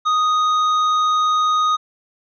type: tone with hard clipping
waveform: sine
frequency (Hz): 1244.5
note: D#6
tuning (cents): 0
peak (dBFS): -16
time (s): 0.05-1.77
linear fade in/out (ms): 20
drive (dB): 7
effects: resampled to 16000 Hz